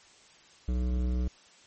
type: tone with hard clipping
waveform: sine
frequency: 61.74 Hz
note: B1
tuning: in tune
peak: -28 dBFS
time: 0.68-1.28 s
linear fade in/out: 5 ms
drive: 13 dB
effects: white hiss -57 dBFS RMS until 1.66 s + MP3 32 kbps